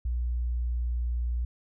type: tone with pitch glide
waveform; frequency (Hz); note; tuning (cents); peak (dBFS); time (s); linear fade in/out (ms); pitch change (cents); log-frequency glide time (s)
sine; 60.2 to 59.78; B1 to A#1; -44 to +44; -26; 0.05-1.45; 5; -12; 0.17-1.05
effects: none